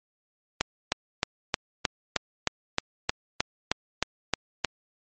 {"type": "click train", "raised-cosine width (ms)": 0.2, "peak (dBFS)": -5, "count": 14, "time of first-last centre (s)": [0.61, 4.647], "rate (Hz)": 3.22, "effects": ["MP3 32 kbps"]}